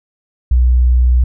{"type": "tone", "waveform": "sine", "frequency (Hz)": 61.74, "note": "B1", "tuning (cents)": 0, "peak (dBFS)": -7, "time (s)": [0.51, 1.24], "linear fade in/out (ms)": 5, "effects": []}